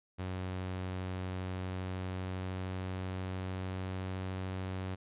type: tone with pitch glide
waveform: sawtooth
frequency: 92.5 to 93.79 Hz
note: F#2 to F#2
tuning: 0 to +24 cents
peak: -32 dBFS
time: 0.18-4.96 s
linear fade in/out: 20 ms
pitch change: +24 cents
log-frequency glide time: 1.45-4.43 s
effects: resampled to 8000 Hz